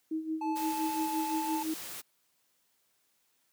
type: tone with tremolo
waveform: sine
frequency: 317.2 Hz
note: D#4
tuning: 33 cents sharp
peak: -29 dBFS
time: 0.11-1.74 s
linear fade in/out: 5 ms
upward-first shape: sine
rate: 5.8 Hz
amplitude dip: 70%
type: tone with pitch glide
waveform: triangle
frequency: 869 to 879.6 Hz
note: A5 to A5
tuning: -22 to -1 cents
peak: -31 dBFS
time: 0.41-1.63 s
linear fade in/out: 5 ms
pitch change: +21 cents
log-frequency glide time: 1.28-1.49 s
type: noise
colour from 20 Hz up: white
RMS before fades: -42 dBFS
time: 0.55-2.02 s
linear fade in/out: 20 ms
effects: white hiss -73 dBFS RMS until 3.52 s + high-pass 100 Hz 12 dB/octave